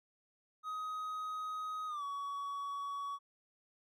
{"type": "tone with pitch glide", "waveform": "triangle", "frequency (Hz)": [1258, 1127.2], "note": ["D#6", "C#6"], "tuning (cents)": [19, 29], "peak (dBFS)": -36, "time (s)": [0.63, 3.19], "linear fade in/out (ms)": 50, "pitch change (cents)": -190, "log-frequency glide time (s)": [1.87, 2.04], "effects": []}